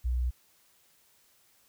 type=tone; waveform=sine; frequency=61.74 Hz; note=B1; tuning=in tune; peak=-25 dBFS; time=0.04-0.31 s; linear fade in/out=20 ms; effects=tanh soft clip ceiling -21 dBFS + white hiss -65 dBFS RMS until 1.68 s